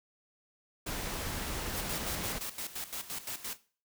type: noise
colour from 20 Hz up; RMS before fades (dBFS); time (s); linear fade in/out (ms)
pink; -37; 0.86-2.39; 10
type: noise with tremolo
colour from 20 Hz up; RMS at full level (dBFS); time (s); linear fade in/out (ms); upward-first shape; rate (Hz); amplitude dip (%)
white; -38; 1.72-3.58; 50; square; 5.8; 75
effects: noise-tail reverb RT60 0.4 s tail -18 dB re dry